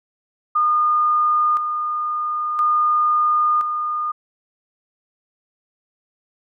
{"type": "tone with tremolo", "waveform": "sine", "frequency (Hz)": 1219, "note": "D#6", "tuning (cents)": -36, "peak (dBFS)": -14, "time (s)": [0.55, 4.12], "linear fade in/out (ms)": 10, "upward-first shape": "square", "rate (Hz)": 0.49, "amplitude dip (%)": 50, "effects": []}